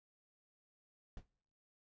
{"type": "noise with exponential decay", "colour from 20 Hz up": "brown", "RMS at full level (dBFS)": -44, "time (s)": [1.17, 1.27], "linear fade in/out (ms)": 2, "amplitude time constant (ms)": 20, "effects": ["noise-tail reverb RT60 0.7 s tail -25 dB re dry", "resampled to 16000 Hz"]}